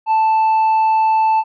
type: tone with tanh clipping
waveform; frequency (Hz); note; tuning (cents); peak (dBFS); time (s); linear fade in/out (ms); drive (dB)
sine; 880; A5; 0; -12; 0.06-1.44; 50; 3
effects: none